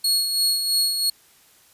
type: tone with tremolo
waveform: sawtooth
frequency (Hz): 4328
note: C#8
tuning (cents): -42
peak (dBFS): -14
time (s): 0.04-1.1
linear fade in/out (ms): 5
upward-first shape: sine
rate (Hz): 3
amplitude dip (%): 50
effects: white hiss -55 dBFS RMS until 1.73 s + resampled to 32000 Hz